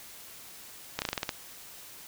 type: slowing click train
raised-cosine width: 0.2 ms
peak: -12 dBFS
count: 8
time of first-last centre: 0.99-1.292 s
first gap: 29 ms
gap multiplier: 1.13
effects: white hiss -48 dBFS RMS until 2.07 s